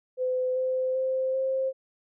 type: tone with pitch steps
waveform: sine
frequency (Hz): 509 / 515.5 / 522.1 / 528.8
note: C5 / C5 / C5 / C5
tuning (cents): -48 / -26 / -4 / +18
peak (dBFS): -24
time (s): 0.17-1.73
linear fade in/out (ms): 50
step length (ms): 390
effects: none